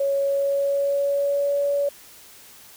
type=tone with pitch glide; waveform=sine; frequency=555 to 568 Hz; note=C#5 to C#5; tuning=+2 to +42 cents; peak=-19 dBFS; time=0-1.89 s; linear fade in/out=5 ms; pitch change=+40 cents; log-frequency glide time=0.17-1.59 s; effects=white hiss -47 dBFS RMS until 2.76 s